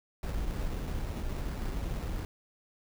brown noise with sample-and-hold, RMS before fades -34 dBFS, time 0.23-2.25 s, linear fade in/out 2 ms, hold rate 3150 Hz, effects none

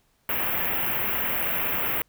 white band-stop noise, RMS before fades -26 dBFS, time 0.29-2.02 s, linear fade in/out 2 ms, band 2900 to 13000 Hz, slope 48 dB/octave, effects pink hiss -67 dBFS RMS until 2.08 s

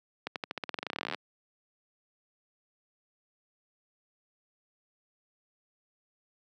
accelerating click train, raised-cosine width 0.3 ms, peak -17 dBFS, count 25, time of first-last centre 0.27-1.146 s, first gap 88 ms, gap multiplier 0.91, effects high-pass 200 Hz 12 dB/octave

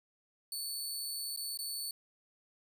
20% pulse tone with dropouts, 4464 Hz, C#8, 11 cents sharp, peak -31 dBFS, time 0.52-1.91 s, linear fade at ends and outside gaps 2 ms, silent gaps 1.363-1.373 / 1.574-1.589 s, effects none

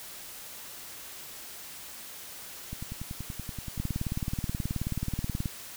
two click trains, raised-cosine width 5 ms, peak -24 / -18 dBFS, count 12 / 32, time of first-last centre 2.73-3.778 / 3.8-5.458 s, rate 10.5 / 18.7 Hz, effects white hiss -44 dBFS RMS until 5.76 s

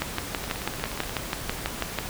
two click trains, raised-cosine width 0.3 ms, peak -9 / -18 dBFS, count 13 / 12, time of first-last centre 0.02-1.987 / 0.44-1.095 s, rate 6.1 / 16.8 Hz, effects pink hiss -35 dBFS RMS until 2.09 s

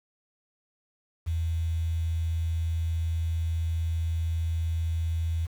sine tone with quantisation, 82.41 Hz, E2, in tune, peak -25 dBFS, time 1.26-5.47 s, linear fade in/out 20 ms, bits 8, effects none

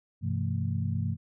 sine tone cluster, 98.2 / 127.5 / 167.7 / 221.6 Hz, G2 / C3 / E3 / A3, +4 / -44 / +30 / +13 cents, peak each -30 / -32 / -34 / -37 dBFS, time 0.21-1.17 s, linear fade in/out 50 ms, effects none

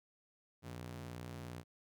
sawtooth ring-modulated tone, 122.2 Hz, B2, 18 cents flat, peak -38 dBFS, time 0.62-1.64 s, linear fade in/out 50 ms, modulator 29.9 Hz, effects none

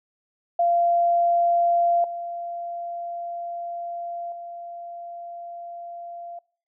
sine tone with level steps, 690 Hz, F5, 21 cents flat, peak -17 / -29 / -34 dBFS, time 0.59-6.39 s, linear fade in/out 5 ms, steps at 2.04 / 4.32 s, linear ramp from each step 2 ms, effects noise-tail reverb RT60 0.5 s tail -25 dB re dry

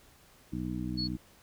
harmonic tone, 61.74 Hz, B1, in tune, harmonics 1 / 2 / 3 / 4 / 5, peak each -41 / -40 / -37 / -39 / -38 dBFS, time 0.52-1.17 s, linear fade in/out 10 ms
sine tone, 4376 Hz, C#8, 23 cents flat, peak -32 dBFS, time 0.97-1.08 s, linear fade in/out 20 ms
effects pink hiss -60 dBFS RMS until 1.42 s

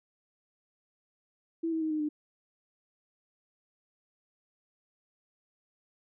sine tone with pitch steps, 329.6 / 322.1 / 314.7 / 307.5 / 300.5 Hz, E4 / E4 / D#4 / D#4 / D4, 0 / -40 / +20 / -20 / +40 cents, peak -28 dBFS, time 1.63-2.09 s, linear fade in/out 10 ms, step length 92 ms, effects none

